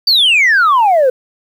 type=exponential sweep; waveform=sine; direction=down; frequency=4699 to 491.6 Hz; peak=-5 dBFS; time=0.07-1.1 s; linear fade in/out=5 ms; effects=tanh soft clip ceiling -5 dBFS + 7-bit